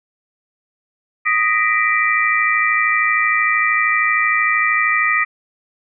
sine tone cluster, 1242 / 1872 / 1985 / 2352 Hz, D#6 / A#6 / B6 / D7, -3 / +7 / +8 / +2 cents, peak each -19 dBFS, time 1.25-5.25 s, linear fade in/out 20 ms, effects none

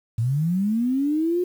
sine linear sweep, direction up, 107.5 to 364.4 Hz, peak -19 dBFS, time 0.18-1.44 s, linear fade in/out 5 ms, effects 8-bit

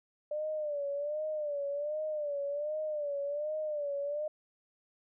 sine tone with vibrato, 591 Hz, D5, 11 cents sharp, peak -32 dBFS, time 0.31-4.28 s, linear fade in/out 5 ms, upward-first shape sine, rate 1.3 Hz, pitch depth 84 cents each way, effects none

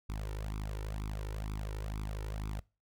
sawtooth tone with flanger, 52.2 Hz, G#1, 10 cents sharp, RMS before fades -38 dBFS, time 0.09-2.6 s, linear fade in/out 5 ms, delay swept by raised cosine 0.82 to 2.22 ms, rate 2.1 Hz, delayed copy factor +0.9, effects noise-tail reverb RT60 0.3 s tail -23 dB re dry

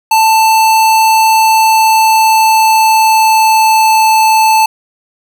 square tone with pitch glide, 884 to 878.4 Hz, A5 to A5, +8 to -3 cents, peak -6 dBFS, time 0.11-4.66 s, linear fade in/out 5 ms, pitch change -11 cents, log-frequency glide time 1.3-4.1 s, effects 8-bit

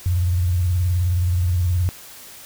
sine tone with vibrato, 88.8 Hz, F2, 29 cents sharp, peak -16 dBFS, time 0.06-1.89 s, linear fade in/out 0 ms, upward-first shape triangle, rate 19 Hz, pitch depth 140 cents each way, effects white hiss -41 dBFS RMS until 2.45 s

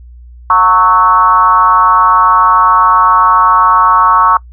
sine tone with frequency modulation, 1108.7 Hz, C#6, in tune, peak -4 dBFS, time 0.5-4.37 s, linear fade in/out 2 ms, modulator 195 Hz, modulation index 1.1, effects noise-tail reverb RT60 0.1 s tail -24 dB re dry + added 60 Hz sine -31 dBFS peak until 4.52 s

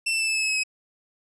sawtooth tone with pitch steps, 2683 / 2663 / 2643 / 2623 / 2604 / 2584 / 2565 / 2546 Hz, E7 / E7 / E7 / E7 / E7 / E7 / E7 / D#7, +30 / +17 / +4 / -9 / -22 / -35 / -48 / +39 cents, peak -19 dBFS, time 0.06-0.636 s, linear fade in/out 10 ms, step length 72 ms, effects resampled to 24000 Hz

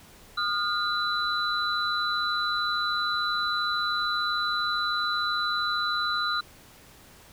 sine tone cluster, 1222 / 1415 / 3980 Hz, D#6 / F6 / B7, -32 / +22 / +13 cents, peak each -29 dBFS, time 0.37-6.41 s, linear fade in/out 10 ms, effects pink hiss -52 dBFS RMS until 7.32 s

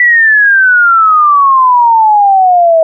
sine exponential sweep, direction down, 1975.5 to 638 Hz, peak -3 dBFS, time 0-2.83 s, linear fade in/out 2 ms, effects none

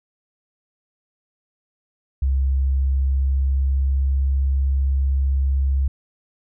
sine tone with pitch glide, 67 to 67.78 Hz, C2 to C#2, +42 to -38 cents, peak -16 dBFS, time 2.22-5.88 s, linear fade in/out 5 ms, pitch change +20 cents, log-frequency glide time 2.4-4.33 s, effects none

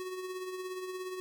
square tone with tremolo, 370 Hz, F#4, in tune, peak -36 dBFS, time 0-1.2 s, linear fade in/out 0 ms, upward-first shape triangle, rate 17 Hz, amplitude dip 50%, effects none

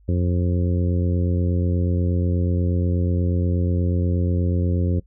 harmonic tone, 88.3 Hz, F2, 20 cents sharp, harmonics 1 / 2 / 3 / 4 / 5 / 6, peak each -19 / -25 / -29 / -31 / -33 / -35 dBFS, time 0.08-5 s, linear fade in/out 10 ms, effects noise-tail reverb RT60 0.1 s tail -22 dB re dry + added 50 Hz sine -50 dBFS peak until 5.06 s

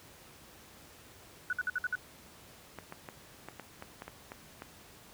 sine tone bursts, 1480 Hz, F#6, in tune, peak -29 dBFS, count 6, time 1.5-1.954 s, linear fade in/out 2 ms, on 29 ms, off 56 ms
clicks, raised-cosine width 0.5 ms, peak -27 dBFS, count 10, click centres 2.787 / 2.924 / 3.088 / 3.486 / 3.597 / 3.824 / 4.021 / 4.08 / 4.319 / 4.621 s
effects pink hiss -55 dBFS RMS until 5.13 s + high-pass 60 Hz 12 dB/octave

